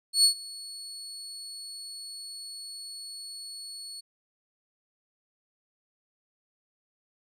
30% pulse tone with ADSR envelope, 4391 Hz, C#8, 17 cents flat, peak -13 dBFS, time 0.13-4.01 s, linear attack 110 ms, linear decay 98 ms, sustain -23 dB, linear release 14 ms, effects resampled to 32000 Hz

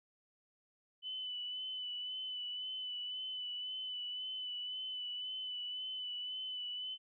sine tone with vibrato, 3000 Hz, F#7, 23 cents sharp, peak -39 dBFS, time 1.02-6.98 s, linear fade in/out 50 ms, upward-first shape sine, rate 1.9 Hz, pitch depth 25 cents each way, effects none

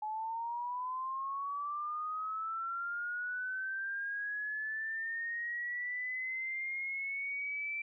sine linear sweep, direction up, 849 to 2339 Hz, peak -35 dBFS, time 0.02-7.82 s, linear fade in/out 5 ms, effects none

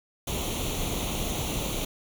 pink noise with comb filter, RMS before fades -30 dBFS, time 0.27-1.85 s, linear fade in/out 5 ms, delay 0.3 ms, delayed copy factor +0.75, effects none

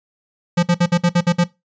square tone bursts, 174.61 Hz, F3, in tune, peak -12 dBFS, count 8, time 0.57-1.442 s, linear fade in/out 10 ms, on 60 ms, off 56 ms, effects noise-tail reverb RT60 0.2 s tail -19 dB re dry + resampled to 16000 Hz

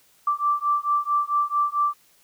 sine beating tone pair, 1169 / 1173.5 Hz, D6 / D6, -8 / -2 cents, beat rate 4.5 Hz, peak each -23 dBFS, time 0.27-1.94 s, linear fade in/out 5 ms, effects white hiss -59 dBFS RMS until 2.23 s

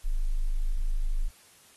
sine tone, 26.12 Hz, G#0, 11 cents sharp, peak -23 dBFS, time 0.04-1.29 s, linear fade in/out 20 ms, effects white hiss -57 dBFS RMS until 1.76 s + AAC 32 kbps

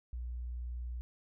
sine tone, 60.5 Hz, B1, 35 cents flat, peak -37 dBFS, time 0.13-1.01 s, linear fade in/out 0 ms, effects none

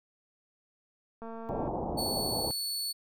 click train, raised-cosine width 1 ms, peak -30 dBFS, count 105, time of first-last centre 1.22-1.678 s, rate 227 Hz
white low-pass noise, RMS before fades -34 dBFS, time 1.49-2.51 s, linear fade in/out 0 ms, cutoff 870 Hz, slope 48 dB/octave
sawtooth tone, 4434 Hz, C#8, in tune, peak -29 dBFS, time 1.97-2.93 s, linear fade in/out 20 ms
effects none

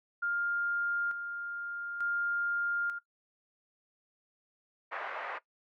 sine tone with tremolo, 1404 Hz, F6, 9 cents sharp, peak -29 dBFS, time 0.22-2.99 s, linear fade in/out 10 ms, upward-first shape square, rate 0.56 Hz, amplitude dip 55%
white band-pass noise, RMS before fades -39 dBFS, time 4.91-5.39 s, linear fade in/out 20 ms, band 540 to 1800 Hz, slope 24 dB/octave
effects noise-tail reverb RT60 0.1 s tail -18 dB re dry

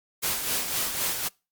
white noise with tremolo, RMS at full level -26 dBFS, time 0.22-1.29 s, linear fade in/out 20 ms, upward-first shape sine, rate 3.9 Hz, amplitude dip 50%, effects noise-tail reverb RT60 0.3 s tail -26 dB re dry + Opus 48 kbps

